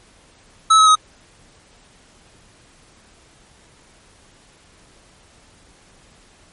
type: tone with pitch steps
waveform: square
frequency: 1300 / 1281.4 / 1263 Hz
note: E6 / E6 / D#6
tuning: -24 / -49 / +26 cents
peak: -9 dBFS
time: 0.7-0.955 s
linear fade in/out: 10 ms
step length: 85 ms
effects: pink hiss -51 dBFS RMS until 6.52 s + MP3 48 kbps